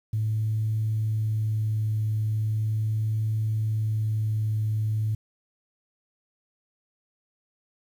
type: tone with vibrato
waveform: sine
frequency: 108.7 Hz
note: A2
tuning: 21 cents flat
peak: -22 dBFS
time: 0.13-5.15 s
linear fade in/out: 5 ms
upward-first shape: triangle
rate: 0.39 Hz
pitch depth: 10 cents each way
effects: tanh soft clip ceiling -18 dBFS + 9-bit